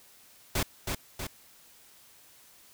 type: noise with echo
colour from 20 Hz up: pink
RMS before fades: -28 dBFS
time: 0.55-0.63 s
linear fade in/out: 5 ms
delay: 320 ms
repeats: 2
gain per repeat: -4 dB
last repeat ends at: 1.27 s
effects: white hiss -57 dBFS RMS until 2.73 s